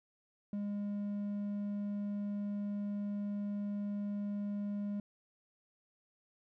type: tone with hard clipping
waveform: sine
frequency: 204.1 Hz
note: G#3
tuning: 30 cents flat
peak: -36 dBFS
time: 0.53-5 s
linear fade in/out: 2 ms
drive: 3 dB
effects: none